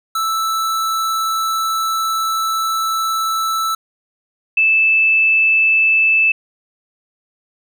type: tone pair in turn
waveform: square / sine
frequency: 1318.5 / 2630 Hz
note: E6 / E7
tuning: 0 / -5 cents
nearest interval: octave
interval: 1195 cents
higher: second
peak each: -17 / -10 dBFS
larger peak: second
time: 0.15-3.75 / 4.57-6.32 s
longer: first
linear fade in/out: 5 ms
effects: none